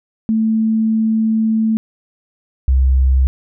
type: tone pair in turn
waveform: sine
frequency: 221.1 / 65.58 Hz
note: A3 / C2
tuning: +9 / +5 cents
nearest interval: octave + major sixth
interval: 2104 cents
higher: first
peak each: -12 / -9 dBFS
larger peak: second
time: 0.29-1.77 / 2.68-3.27 s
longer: first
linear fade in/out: 0 ms
effects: none